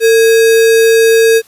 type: tone with sample-and-hold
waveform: sine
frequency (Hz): 451.8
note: A4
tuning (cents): +46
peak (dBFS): -4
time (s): 0-1.42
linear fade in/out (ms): 50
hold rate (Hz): 2100
effects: white hiss -45 dBFS RMS until 1.47 s + resampled to 32000 Hz